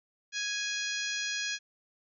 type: harmonic tone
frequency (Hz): 830.6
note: G#5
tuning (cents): 0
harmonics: 2 / 3 / 4 / 5 / 6 / 7 / 8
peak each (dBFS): -36 / -38 / -39 / -40 / -41 / -41 / -42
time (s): 0.32-1.59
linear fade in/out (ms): 50
effects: none

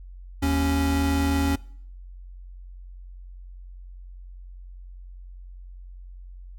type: tone pair together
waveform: square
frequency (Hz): 77.91 / 277.2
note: D#2 / C#4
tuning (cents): +3 / 0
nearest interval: octave + minor seventh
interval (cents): 2197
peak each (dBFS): -24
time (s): 0.42-1.56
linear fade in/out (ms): 10
effects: noise-tail reverb RT60 0.6 s tail -23 dB re dry + added 45 Hz sine -39 dBFS peak until 6.58 s

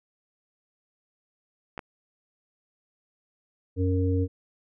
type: clicks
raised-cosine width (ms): 0.5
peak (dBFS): -21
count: 2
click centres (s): 1.778 / 1.792
type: harmonic tone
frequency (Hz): 92.5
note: F#2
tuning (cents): 0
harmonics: 1 / 3 / 5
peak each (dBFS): -23 / -28 / -30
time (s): 3.76-4.28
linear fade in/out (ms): 50
effects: none

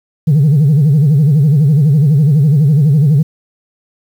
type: tone with vibrato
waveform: sine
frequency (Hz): 146.83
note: D3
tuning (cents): 0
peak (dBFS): -4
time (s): 0.27-3.23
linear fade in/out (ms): 10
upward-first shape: sine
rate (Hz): 12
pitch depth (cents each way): 170
effects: tanh soft clip ceiling -4 dBFS + 7-bit

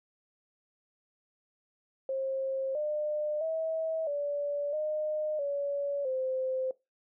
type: tone with pitch steps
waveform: sine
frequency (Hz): 534 / 602 / 644 / 577 / 612 / 567 / 520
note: C5 / D5 / E5 / D5 / D#5 / C#5 / C5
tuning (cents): +35 / +43 / -41 / -31 / -29 / +39 / -11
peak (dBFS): -29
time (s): 2.09-6.71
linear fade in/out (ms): 2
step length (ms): 660
effects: noise-tail reverb RT60 0.2 s tail -19 dB re dry

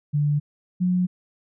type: tone pair in turn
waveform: sine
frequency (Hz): 146.83 / 180.99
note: D3 / F#3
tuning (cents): 0 / -38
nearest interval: major third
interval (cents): 362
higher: second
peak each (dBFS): -18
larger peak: neither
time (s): 0.13-0.4 / 0.8-1.07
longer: neither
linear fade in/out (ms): 20
effects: none

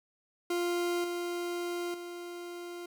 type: tone with level steps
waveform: 40% pulse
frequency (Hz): 349.2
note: F4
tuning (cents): 0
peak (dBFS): -28 / -32 / -39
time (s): 0.5-2.86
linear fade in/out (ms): 5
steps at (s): 1.04 / 1.94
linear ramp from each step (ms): 2
effects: none

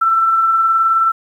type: tone with tremolo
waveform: sine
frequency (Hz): 1336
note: E6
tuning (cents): +23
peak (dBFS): -9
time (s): 0.01-1.12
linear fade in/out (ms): 10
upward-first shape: sine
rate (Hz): 19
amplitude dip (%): 30
effects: 8-bit

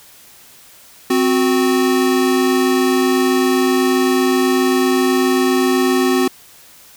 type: tone pair together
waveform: square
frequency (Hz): 260 / 367.7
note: C4 / F#4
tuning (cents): -11 / -11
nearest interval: tritone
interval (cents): 600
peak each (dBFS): -16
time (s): 1.1-6.28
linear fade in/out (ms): 5
effects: white hiss -44 dBFS RMS until 6.96 s

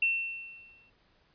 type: tone with exponential decay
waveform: sine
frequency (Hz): 2700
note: E7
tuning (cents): +41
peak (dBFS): -22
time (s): 0.02-0.9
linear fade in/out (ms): 5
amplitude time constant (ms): 190
effects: pink hiss -67 dBFS RMS until 1.34 s + resampled to 11025 Hz

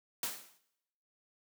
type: noise with exponential decay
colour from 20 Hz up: white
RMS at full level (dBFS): -33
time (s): 0.23-0.58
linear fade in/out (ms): 2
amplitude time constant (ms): 76
effects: noise-tail reverb RT60 0.8 s tail -17 dB re dry + high-pass 200 Hz 12 dB/octave

